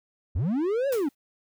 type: linear two-way sweep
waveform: triangle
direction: up then down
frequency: 63.2 to 572 to 257.3 Hz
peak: -21 dBFS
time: 0.35-1.09 s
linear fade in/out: 10 ms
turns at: 0.88 s
type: noise with exponential decay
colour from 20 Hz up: white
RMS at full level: -34 dBFS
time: 0.92-1.15 s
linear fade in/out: 5 ms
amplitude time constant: 48 ms
effects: none